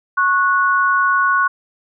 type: tone pair together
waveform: sine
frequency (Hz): 1100 / 1468.3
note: C#6 / F#6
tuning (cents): -14 / -14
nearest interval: perfect fourth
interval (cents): 500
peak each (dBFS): -15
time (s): 0.17-1.48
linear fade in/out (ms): 10
effects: none